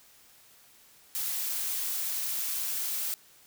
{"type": "noise", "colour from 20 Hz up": "blue", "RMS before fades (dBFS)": -32, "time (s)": [1.15, 3.14], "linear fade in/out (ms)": 0, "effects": ["white hiss -58 dBFS RMS until 3.46 s"]}